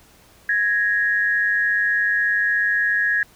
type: tone pair together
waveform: sine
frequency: 1661.2 / 1864.6 Hz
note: G#6 / A#6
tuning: 0 / 0 cents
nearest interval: major second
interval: 200 cents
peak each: -18 / -22 dBFS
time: 0.49-3.23 s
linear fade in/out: 2 ms
effects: pink hiss -52 dBFS RMS until 3.35 s